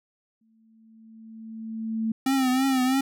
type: tone with exponential growth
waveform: sine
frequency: 222.7 Hz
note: A3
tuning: 21 cents sharp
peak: -22 dBFS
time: 0.41-2.12 s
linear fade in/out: 5 ms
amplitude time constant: 370 ms
type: tone with vibrato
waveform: square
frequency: 261.8 Hz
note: C4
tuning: 1 cent sharp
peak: -21 dBFS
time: 2.26-3.01 s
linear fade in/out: 5 ms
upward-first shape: triangle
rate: 3.1 Hz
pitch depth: 74 cents each way
effects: none